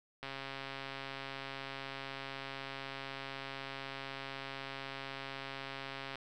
click train, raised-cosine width 0.3 ms, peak -26 dBFS, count 807, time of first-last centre 0.23-6.156 s, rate 136 Hz, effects none

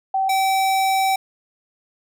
sine / square tone pair in turn, 770 / 770 Hz, G5 / G5, -31 / -31 cents, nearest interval unison, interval 0 cents, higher neither, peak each -17 dBFS, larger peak neither, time 0.14-0.29 / 0.29-1.16 s, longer second, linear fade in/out 5 ms, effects none

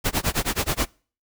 pink noise with tremolo, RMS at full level -21 dBFS, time 0.04-0.87 s, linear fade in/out 20 ms, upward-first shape sine, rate 9.4 Hz, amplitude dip 100%, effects noise-tail reverb RT60 0.4 s tail -25 dB re dry

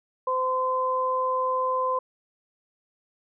sine tone pair together, 514 / 1028 Hz, C5 / C6, -31 / -31 cents, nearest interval octave, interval 1200 cents, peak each -27 / -24 dBFS, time 0.27-1.99 s, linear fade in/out 5 ms, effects none

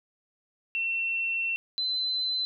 sine tone pair in turn, 2706 / 4046 Hz, E7 / B7, +45 / +41 cents, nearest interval perfect fifth, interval 696 cents, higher second, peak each -26 dBFS, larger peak neither, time 0.75-1.56 / 1.78-2.45 s, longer first, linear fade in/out 0 ms, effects none

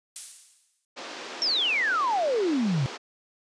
violet noise with exponential decay, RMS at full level -29 dBFS, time 0.16-0.85 s, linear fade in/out 0 ms, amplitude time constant 150 ms
pink band-pass noise, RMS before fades -39 dBFS, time 0.96-2.98 s, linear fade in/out 20 ms, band 300 to 5900 Hz, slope 24 dB/octave
sine exponential sweep, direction down, 5588 to 124.4 Hz, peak -22 dBFS, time 1.42-2.86 s, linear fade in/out 0 ms
effects resampled to 22050 Hz

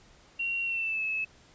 sine tone with pitch glide, 2746 to 2596 Hz, F7 to E7, -30 to -27 cents, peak -28 dBFS, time 0.39-1.25 s, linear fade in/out 10 ms, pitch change -97 cents, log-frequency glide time 0.64-1.04 s, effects pink hiss -58 dBFS RMS until 1.54 s + resampled to 16000 Hz

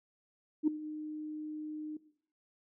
sine tone with ADSR envelope, 306 Hz, D#4, 29 cents flat, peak -21 dBFS, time 0.63-1.97 s, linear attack 46 ms, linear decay 6 ms, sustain -17 dB, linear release 4 ms, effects noise-tail reverb RT60 0.6 s tail -17 dB re dry + tanh soft clip ceiling -18 dBFS

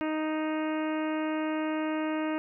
harmonic tone, 311.1 Hz, D#4, in tune, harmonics 1 / 2 / 3 / 4 / 5 / 6 / 7 / 8 / 9, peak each -29 / -35 / -39 / -41 / -43 / -45 / -46 / -47 / -48 dBFS, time 0.01-2.38 s, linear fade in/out 0 ms, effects none

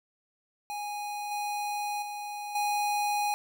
square tone with level steps, 827 Hz, G#5, 8 cents flat, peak -34 / -31 / -36 / -27 dBFS, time 0.7-3.34 s, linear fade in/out 0 ms, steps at 1.31 / 2.02 / 2.55 s, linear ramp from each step 5 ms, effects none

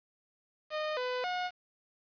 sawtooth tone with pitch steps, 614 / 501 / 724 Hz, D#5 / B4 / F#5, -23 / +25 / -38 cents, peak -28 dBFS, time 0.7-1.51 s, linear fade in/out 50 ms, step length 270 ms, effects resampled to 11025 Hz + 9-bit

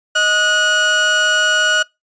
30% pulse tone pair together, 623 / 1459.7 Hz, D#5 / F#6, +2 / -24 cents, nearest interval octave + minor third, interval 1474 cents, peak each -19 / -10 dBFS, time 0.15-1.83 s, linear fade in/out 10 ms, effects noise-tail reverb RT60 0.2 s tail -24 dB re dry + resampled to 16000 Hz

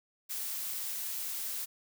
blue noise, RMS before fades -37 dBFS, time 0.29-1.66 s, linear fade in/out 20 ms, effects none

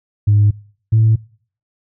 sine tone pair in turn, 103.7 / 110.71 Hz, G#2 / A2, -2 / +11 cents, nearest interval minor second, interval 113 cents, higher second, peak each -7 dBFS, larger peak neither, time 0.27-0.51 / 0.92-1.16 s, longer neither, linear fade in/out 10 ms, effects noise-tail reverb RT60 0.5 s tail -24 dB re dry + tanh soft clip ceiling -5 dBFS

